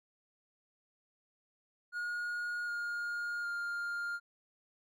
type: tone with pitch steps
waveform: triangle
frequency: 1437 / 1420.5 / 1404.2 Hz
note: F6 / F6 / F6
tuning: +49 / +29 / +9 cents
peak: -33 dBFS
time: 1.92-4.2 s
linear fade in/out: 50 ms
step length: 760 ms
effects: none